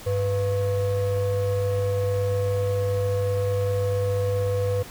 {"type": "ring-modulated tone", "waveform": "triangle", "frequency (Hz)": 297.6, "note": "D4", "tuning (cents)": 23, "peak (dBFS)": -16, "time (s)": [0.06, 4.83], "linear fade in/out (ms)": 10, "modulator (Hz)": 198, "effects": ["pink hiss -42 dBFS RMS until 4.9 s"]}